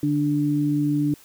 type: tone pair together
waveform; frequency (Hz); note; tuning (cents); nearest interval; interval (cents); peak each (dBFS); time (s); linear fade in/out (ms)
sine; 147.57 / 293.7; D3 / D4; +9 / 0; octave; 1191; -24 / -20; 0.03-1.14; 2
effects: white hiss -51 dBFS RMS until 1.24 s